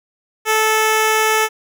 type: tone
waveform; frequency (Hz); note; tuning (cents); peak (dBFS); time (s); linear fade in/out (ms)
10% pulse; 436.6; A4; -13; -5; 0.45-1.49; 50
effects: none